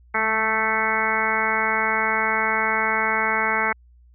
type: harmonic tone with a mistuned harmonic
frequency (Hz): 220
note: A3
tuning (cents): 0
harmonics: 1 / 2 / 3 / 4 / 5 / 6 / 7 / 8 / 9 / 10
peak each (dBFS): -34 / -31 / -33 / -26 / -30 / -27 / -27 / -31 / -27 / -26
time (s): 0.14-3.73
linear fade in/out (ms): 10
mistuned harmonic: 1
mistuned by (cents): -40
effects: added 60 Hz sine -49 dBFS peak until 4.14 s